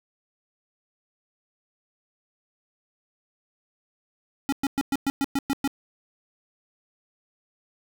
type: tone bursts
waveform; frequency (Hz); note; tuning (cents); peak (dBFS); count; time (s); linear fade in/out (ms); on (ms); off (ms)
square; 276; C#4; -7; -22; 9; 4.49-5.676; 0; 34; 110
effects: none